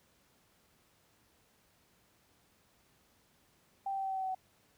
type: tone with pitch steps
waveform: sine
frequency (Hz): 784 / 779.5 / 775 / 770.5 / 766.1 / 761.7 / 757.3 / 752.9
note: G5 / G5 / G5 / G5 / G5 / G5 / F#5 / F#5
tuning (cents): 0 / -10 / -20 / -30 / -40 / -50 / +40 / +30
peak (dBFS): -33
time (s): 3.86-4.348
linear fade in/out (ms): 5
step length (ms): 61
effects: pink hiss -69 dBFS RMS until 4.77 s + high-pass 60 Hz 12 dB/octave